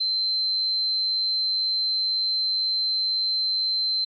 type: tone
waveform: sine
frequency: 4099 Hz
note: C8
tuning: 36 cents flat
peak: -21 dBFS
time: 0-4.05 s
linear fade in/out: 10 ms
effects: MP3 64 kbps